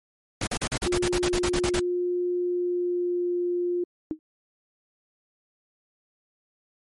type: noise bursts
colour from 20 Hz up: pink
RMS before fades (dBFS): -27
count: 14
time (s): 0.41-1.797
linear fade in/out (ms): 5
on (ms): 61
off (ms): 41
type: tone with pitch glide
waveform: sine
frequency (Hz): 355.8 to 352.7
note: F4 to F4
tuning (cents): +32 to +17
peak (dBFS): -23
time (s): 0.86-3.84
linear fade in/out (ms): 5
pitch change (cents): -15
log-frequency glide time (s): 2.31-3.35
type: tone with exponential decay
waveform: sine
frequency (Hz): 312.8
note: D#4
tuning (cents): +9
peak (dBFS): -21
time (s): 4.11-4.19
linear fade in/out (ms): 0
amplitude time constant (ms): 17
effects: MP3 48 kbps